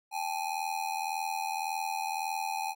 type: ring-modulated tone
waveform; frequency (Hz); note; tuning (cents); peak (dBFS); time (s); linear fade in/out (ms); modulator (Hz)
square; 829; G#5; -3; -29; 0.11-2.75; 50; 40.9
effects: none